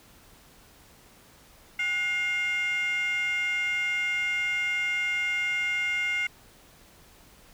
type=tone with frequency modulation; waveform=sine; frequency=2127 Hz; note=C7; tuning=28 cents sharp; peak=-23 dBFS; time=1.79-6.27 s; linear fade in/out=5 ms; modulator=664 Hz; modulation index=0.67; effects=tanh soft clip ceiling -23 dBFS + pink hiss -55 dBFS RMS until 7.53 s